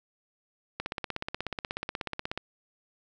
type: click train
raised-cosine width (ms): 0.3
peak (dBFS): -16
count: 27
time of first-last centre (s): 0.8-2.376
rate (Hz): 16.5
effects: none